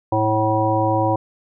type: harmonic tone with a mistuned harmonic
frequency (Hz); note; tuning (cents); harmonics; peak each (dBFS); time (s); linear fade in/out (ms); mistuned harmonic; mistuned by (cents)
109.1; A2; -14; 1 / 3 / 5 / 7 / 9; -22 / -22 / -22 / -22 / -22; 0.12-1.16; 5; 9; -28
effects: none